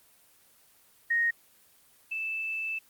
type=tone pair in turn; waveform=sine; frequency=1864.7 / 2637 Hz; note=A#6 / E7; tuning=0 / 0 cents; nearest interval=tritone; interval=600 cents; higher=second; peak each=-23 / -30 dBFS; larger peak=first; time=1.1-1.31 / 2.11-2.79 s; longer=second; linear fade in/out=10 ms; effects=white hiss -61 dBFS RMS until 2.89 s + Opus 24 kbps